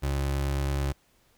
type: tone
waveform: 30% pulse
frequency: 69.3 Hz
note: C#2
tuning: in tune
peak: -23 dBFS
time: 0.02-0.93 s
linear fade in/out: 20 ms
effects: pink hiss -65 dBFS RMS until 1.37 s